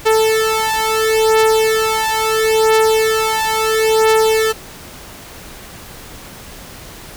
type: beating tone pair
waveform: sawtooth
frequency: 440 / 440.74 Hz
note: A4 / A4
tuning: 0 / +3 cents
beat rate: 0.74 Hz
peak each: -11 dBFS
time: 0.05-4.53 s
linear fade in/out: 20 ms
effects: pink hiss -35 dBFS RMS until 7.16 s